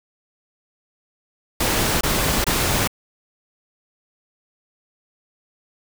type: noise bursts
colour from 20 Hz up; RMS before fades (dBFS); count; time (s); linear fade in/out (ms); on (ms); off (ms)
pink; -20; 3; 1.6-2.876; 5; 410; 23
effects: none